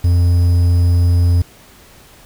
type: tone with quantisation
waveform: triangle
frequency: 87.31 Hz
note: F2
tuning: in tune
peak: -7 dBFS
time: 0.04-1.42 s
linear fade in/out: 5 ms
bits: 6
effects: pink hiss -44 dBFS RMS until 2.25 s